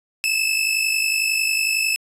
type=tone pair together; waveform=sawtooth; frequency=2593 / 2644 Hz; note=E7 / E7; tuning=-29 / +5 cents; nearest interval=unison; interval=34 cents; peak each=-18 dBFS; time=0.24-1.96 s; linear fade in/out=0 ms; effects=resampled to 32000 Hz